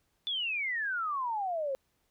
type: exponential sweep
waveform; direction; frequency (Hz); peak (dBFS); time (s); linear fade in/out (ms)
sine; down; 3520 to 521; -30; 0.27-1.75; 0
effects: pink hiss -75 dBFS RMS until 2.1 s